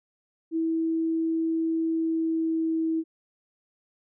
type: tone with pitch glide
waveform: sine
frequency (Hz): 325.6 to 323.2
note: E4 to E4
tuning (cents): -21 to -34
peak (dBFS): -23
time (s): 0.51-3.04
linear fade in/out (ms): 50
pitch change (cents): -13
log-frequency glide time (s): 1.89-2.87
effects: none